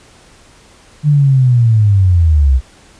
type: linear sweep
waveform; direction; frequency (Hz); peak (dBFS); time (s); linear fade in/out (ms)
sine; down; 151.4 to 61.6; -6; 1.03-2.61; 50
effects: pink hiss -44 dBFS RMS until 2.99 s + resampled to 22050 Hz